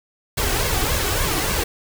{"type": "noise with flanger", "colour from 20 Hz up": "pink", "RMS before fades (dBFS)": -21, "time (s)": [0.37, 1.64], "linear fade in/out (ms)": 10, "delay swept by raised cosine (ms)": [1.8, 2.69], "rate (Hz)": 3.5, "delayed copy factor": 0.6, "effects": []}